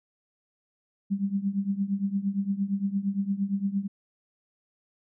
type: tone with tremolo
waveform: sine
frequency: 197.9 Hz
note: G3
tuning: 17 cents sharp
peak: -21 dBFS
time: 1.1-3.88 s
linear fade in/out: 20 ms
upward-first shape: triangle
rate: 8.7 Hz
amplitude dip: 90%
effects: none